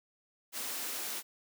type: high-pass noise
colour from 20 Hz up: white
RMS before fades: -38 dBFS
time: 0.52-1.23 s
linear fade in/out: 50 ms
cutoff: 200 Hz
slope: 48 dB/octave
effects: none